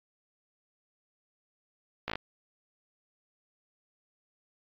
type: slowing click train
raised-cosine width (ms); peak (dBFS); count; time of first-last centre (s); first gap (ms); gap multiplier
0.3; -16; 5; 2.08-2.155; 17; 1.07
effects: low-pass 5000 Hz 12 dB/octave + AAC 48 kbps